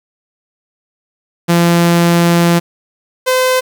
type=tone pair in turn; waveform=sawtooth; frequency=171.1 / 512.7 Hz; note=F3 / C5; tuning=-35 / -35 cents; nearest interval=octave + perfect fifth; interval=1900 cents; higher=second; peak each=-4 / -6 dBFS; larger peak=first; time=1.48-2.6 / 3.26-3.61 s; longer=first; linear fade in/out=20 ms; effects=7-bit